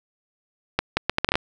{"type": "accelerating click train", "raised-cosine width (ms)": 0.3, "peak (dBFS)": -3, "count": 9, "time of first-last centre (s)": [0.79, 1.355], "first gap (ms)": 180, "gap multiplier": 0.7, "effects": []}